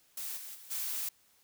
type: noise with level steps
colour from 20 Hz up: blue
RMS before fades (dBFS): -39 / -45 / -52 / -36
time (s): 0.17-1.09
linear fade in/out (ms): 5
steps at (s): 0.36 / 0.54 / 0.7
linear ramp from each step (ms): 20
effects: white hiss -67 dBFS RMS until 1.43 s